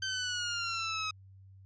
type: exponential sweep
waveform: 15% pulse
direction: down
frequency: 1554 to 1266 Hz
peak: -26 dBFS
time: 0.02-1.11 s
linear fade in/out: 5 ms
effects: added 96 Hz sine -52 dBFS peak until 1.65 s + resampled to 16000 Hz